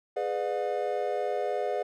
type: chord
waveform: triangle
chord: G# diminished seventh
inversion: none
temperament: just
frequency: 415.3 / 498.4 / 598 / 717.6 Hz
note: G#4 / B4 / D5 / F5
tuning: 0 / +16 / +31 / +47 cents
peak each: -31 dBFS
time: 0.16-1.83 s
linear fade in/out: 10 ms
effects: none